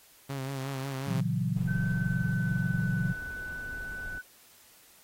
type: tone with vibrato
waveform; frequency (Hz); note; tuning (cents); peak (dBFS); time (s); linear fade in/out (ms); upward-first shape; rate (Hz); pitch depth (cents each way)
sawtooth; 135.2; C#3; -43; -29; 0.29-1.21; 10; sine; 5.5; 49
type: chord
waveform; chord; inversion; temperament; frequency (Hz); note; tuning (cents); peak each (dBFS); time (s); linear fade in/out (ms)
sine; F# dominant seventh; first; equal; 116.54 / 138.59 / 164.81 / 185; A#2 / C#3 / E3 / F#3; 0 / 0 / 0 / 0; -32; 1.07-3.13; 10
type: noise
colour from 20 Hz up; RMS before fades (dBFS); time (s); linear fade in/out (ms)
brown; -43; 1.56-4.19; 10
type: tone with pitch glide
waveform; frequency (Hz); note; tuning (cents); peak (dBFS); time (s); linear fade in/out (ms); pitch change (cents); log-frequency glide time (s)
sine; 1532 to 1497; G6 to F#6; -40 to +20; -36; 1.67-4.22; 20; -40; 1.86-2.96
effects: white hiss -58 dBFS RMS until 5.03 s + AAC 48 kbps